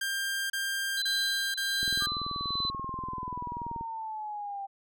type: tone bursts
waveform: sawtooth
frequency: 1593 Hz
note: G6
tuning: 27 cents sharp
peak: -26 dBFS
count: 4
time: 0.01-2.063 s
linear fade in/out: 5 ms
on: 490 ms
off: 31 ms
type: tone with tremolo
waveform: sine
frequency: 4027 Hz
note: B7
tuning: 33 cents sharp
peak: -28 dBFS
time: 0.97-2.7 s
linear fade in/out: 5 ms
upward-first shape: sine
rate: 1.3 Hz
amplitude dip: 60%
type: click train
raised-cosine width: 3 ms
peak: -28 dBFS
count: 42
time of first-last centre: 1.83-3.811 s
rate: 20.7 Hz
type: linear sweep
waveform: sine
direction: down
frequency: 1205 to 784 Hz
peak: -34 dBFS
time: 2-4.67 s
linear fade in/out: 20 ms
effects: none